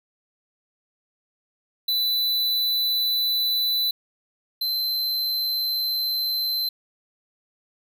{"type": "tone pair in turn", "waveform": "square", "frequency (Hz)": [3991, 4087], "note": ["B7", "C8"], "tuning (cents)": [17, -41], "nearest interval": "unison", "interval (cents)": 42, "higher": "second", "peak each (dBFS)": [-21, -23], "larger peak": "first", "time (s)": [[1.88, 3.91], [4.61, 6.69]], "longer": "second", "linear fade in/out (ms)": 5, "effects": []}